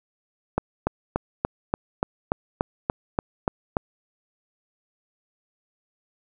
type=click train; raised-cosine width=1 ms; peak=-7 dBFS; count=12; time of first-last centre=0.58-3.768 s; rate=3.45 Hz; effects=none